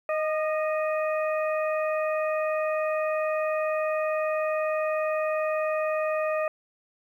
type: harmonic tone with a mistuned harmonic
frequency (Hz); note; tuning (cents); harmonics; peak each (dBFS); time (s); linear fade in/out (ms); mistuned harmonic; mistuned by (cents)
622.3; D#5; 0; 1 / 2 / 3 / 4; -25 / -32 / -37 / -37; 0.09-6.48; 2; 2; -32
effects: 10-bit